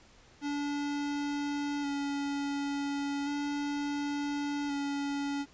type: tone with vibrato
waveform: square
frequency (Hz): 285.5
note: D4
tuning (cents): -49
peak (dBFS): -32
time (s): 0.41-5.46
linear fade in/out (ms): 50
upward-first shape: square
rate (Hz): 0.35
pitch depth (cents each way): 16
effects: pink hiss -59 dBFS RMS until 5.53 s + resampled to 16000 Hz